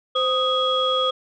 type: tone cluster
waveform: sine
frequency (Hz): 518 / 1248 / 3319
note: C5 / D#6 / G#7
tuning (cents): -17 / +5 / -2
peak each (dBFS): -22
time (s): 0.15-1.11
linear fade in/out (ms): 10
effects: tanh soft clip ceiling -10 dBFS